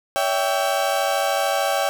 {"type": "chord", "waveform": "35% pulse", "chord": "C# diminished", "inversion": "none", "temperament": "equal with one note detuned", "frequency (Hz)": [566, 659.3, 784], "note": ["C#5", "E5", "G5"], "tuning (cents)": [36, 0, 0], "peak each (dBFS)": [-22, -23, -21], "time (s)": [0.16, 1.89], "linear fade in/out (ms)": 0, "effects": []}